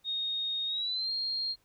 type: tone with pitch glide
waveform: sine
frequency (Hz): 3718 to 4222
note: A#7 to C8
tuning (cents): -5 to +15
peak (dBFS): -30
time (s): 0.04-1.56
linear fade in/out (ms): 50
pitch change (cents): +220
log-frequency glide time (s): 0.67-1.11
effects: pink hiss -70 dBFS RMS until 1.64 s